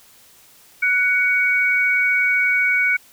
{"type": "tone pair together", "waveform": "sine", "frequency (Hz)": [1482.6, 2242], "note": ["F#6", "C#7"], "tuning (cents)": [3, 19], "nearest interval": "perfect fifth", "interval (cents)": 716, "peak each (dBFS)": [-20, -16], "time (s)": [0.82, 2.97], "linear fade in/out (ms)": 10, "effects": ["white hiss -50 dBFS RMS until 3.12 s"]}